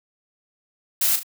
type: noise with echo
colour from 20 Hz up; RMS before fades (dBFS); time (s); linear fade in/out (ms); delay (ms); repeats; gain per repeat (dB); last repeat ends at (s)
blue; -20; 1.01-1.16; 5; 36; 2; -8; 1.232
effects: none

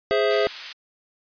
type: chord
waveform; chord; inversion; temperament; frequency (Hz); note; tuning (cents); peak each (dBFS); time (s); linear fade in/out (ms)
square; Ab augmented; none; equal; 415.3 / 523.3 / 659.3; Ab4 / C5 / E5; 0 / 0 / 0; -22 / -25 / -24; 0.11-0.47; 0
type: high-pass noise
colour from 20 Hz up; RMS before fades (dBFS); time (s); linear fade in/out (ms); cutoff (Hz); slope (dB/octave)
pink; -35; 0.3-0.73; 10; 2200; 12
effects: resampled to 11025 Hz

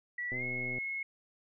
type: tone with pitch glide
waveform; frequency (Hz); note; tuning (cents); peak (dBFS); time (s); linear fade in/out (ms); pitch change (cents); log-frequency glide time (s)
sine; 1948 to 2174; B6 to C#7; -24 to -34; -34; 0.18-1.03; 5; +190; 0.3-0.44
type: click train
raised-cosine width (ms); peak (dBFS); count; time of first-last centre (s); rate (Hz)
2; -31; 59; 0.32-0.784; 125
effects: none

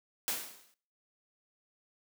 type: noise with exponential decay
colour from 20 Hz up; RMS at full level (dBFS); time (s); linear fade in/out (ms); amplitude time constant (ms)
white; -31; 0.28-0.74; 0; 100
effects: noise-tail reverb RT60 0.5 s tail -21 dB re dry + high-pass 200 Hz 12 dB/octave

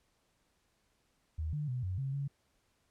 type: tone with pitch steps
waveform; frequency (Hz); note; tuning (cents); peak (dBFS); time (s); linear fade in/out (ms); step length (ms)
sine; 78.8 / 148.9 / 125.5 / 92.4 / 135.3 / 140.1; D#2 / D3 / B2 / F#2 / C#3 / C#3; +23 / +24 / +28 / -2 / -42 / +19; -33; 1.38-2.28; 10; 150
effects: pink hiss -75 dBFS RMS until 2.9 s + low-pass 11000 Hz 12 dB/octave

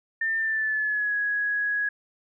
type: tone with pitch glide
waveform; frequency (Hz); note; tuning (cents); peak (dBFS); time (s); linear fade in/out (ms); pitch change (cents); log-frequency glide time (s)
sine; 1798 to 1667.9; A6 to G#6; +37 to +7; -23; 0.21-1.89; 5; -130; 0.37-1.15
effects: none

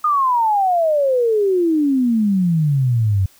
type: exponential sweep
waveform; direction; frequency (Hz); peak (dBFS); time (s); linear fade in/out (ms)
sine; down; 1244.5 to 92.5; -13; 0.04-3.26; 5
effects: white hiss -51 dBFS RMS until 3.39 s

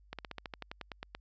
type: slowing click train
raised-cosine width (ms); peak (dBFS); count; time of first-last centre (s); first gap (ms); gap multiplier
0.3; -24; 13; 0.13-1.15; 57; 1.07
effects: added 50 Hz sine -59 dBFS peak until 1.2 s + resampled to 16000 Hz

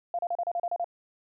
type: tone bursts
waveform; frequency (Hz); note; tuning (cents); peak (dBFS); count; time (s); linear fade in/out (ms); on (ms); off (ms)
sine; 694; F5; -11; -26; 9; 0.14-0.844; 2; 48; 34
effects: none

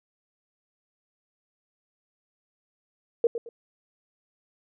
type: tone with echo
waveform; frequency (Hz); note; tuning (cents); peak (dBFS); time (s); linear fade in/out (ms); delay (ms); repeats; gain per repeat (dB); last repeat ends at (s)
sine; 466.2; A#4; 0; -16; 3.24-3.27; 2; 110; 2; -11; 3.49
effects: none

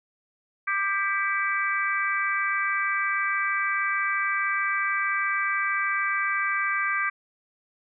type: harmonic tone with a mistuned harmonic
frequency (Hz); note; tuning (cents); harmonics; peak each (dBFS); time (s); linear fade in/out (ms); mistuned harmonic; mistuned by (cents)
395.4; G4; +15; 3 / 4 / 5 / 6; -28 / -28 / -29 / -30; 0.67-7.1; 10; 6; -49
effects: none

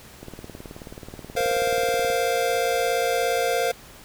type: click train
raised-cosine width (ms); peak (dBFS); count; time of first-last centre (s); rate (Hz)
2; -24; 36; 0.23-2.102; 18.7
type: chord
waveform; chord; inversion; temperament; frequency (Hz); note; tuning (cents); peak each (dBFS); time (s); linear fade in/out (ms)
square; Bb suspended second; none; equal; 466.2 / 523.3 / 698.5; Bb4 / C5 / F5; 0 / 0 / 0; -26; 1.36-3.72; 10
effects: pink hiss -46 dBFS RMS until 4.04 s

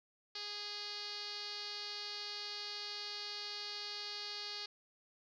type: tone with low-pass filter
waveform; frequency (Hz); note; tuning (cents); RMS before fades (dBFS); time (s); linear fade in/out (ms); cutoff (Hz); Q
5% pulse; 412.9; G#4; -10; -44; 0.35-4.66; 5; 4600; 5.8
effects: none

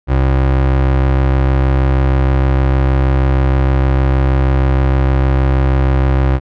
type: tone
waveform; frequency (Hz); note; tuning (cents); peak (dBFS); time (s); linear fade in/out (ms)
30% pulse; 66.4; C2; +26; -7; 0.07-6.4; 50
effects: low-pass 2000 Hz 12 dB/octave

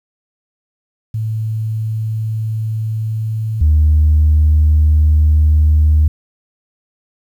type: tone pair in turn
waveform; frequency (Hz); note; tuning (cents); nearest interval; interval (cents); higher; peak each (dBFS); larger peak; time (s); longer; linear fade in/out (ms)
sine; 110.1 / 76.51; A2 / D#2; +2 / -29; tritone; 631; first; -16 / -6; second; 1.14-3.61 / 3.61-6.08; neither; 5
effects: tanh soft clip ceiling -4 dBFS + 8-bit

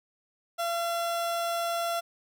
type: tone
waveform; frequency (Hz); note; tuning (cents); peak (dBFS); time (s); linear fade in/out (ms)
30% pulse; 681; F5; -44; -25; 0.58-2.01; 20
effects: none

